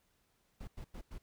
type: noise bursts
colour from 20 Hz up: brown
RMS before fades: -45 dBFS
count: 4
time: 0.6-1.184 s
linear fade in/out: 10 ms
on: 77 ms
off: 92 ms
effects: pink hiss -75 dBFS RMS until 1.22 s